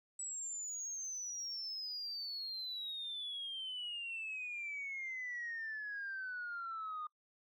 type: exponential sweep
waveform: sine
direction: down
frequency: 7890 to 1217 Hz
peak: -39 dBFS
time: 0.19-7.07 s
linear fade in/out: 5 ms
effects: noise-tail reverb RT60 0.1 s tail -24 dB re dry + tanh soft clip ceiling -36 dBFS